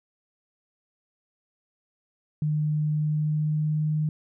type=tone with pitch glide; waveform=sine; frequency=151.7 to 153.37 Hz; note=D#3 to D#3; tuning=-44 to -25 cents; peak=-22 dBFS; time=2.42-4.09 s; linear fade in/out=2 ms; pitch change=+19 cents; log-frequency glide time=2.92-3.89 s; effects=none